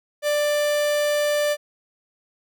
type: tone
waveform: 45% pulse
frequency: 590 Hz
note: D5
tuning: 8 cents sharp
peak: -19 dBFS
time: 0.22-1.57 s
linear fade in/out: 50 ms
effects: none